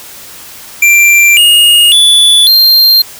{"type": "tone with pitch steps", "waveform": "square", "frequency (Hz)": [2361, 2857, 3457, 4183], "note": ["D7", "F7", "A7", "C8"], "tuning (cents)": [9, 39, -31, -1], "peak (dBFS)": -3, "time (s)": [0.82, 3.02], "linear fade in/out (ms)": 5, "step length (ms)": 550, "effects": ["white hiss -30 dBFS RMS until 3.19 s"]}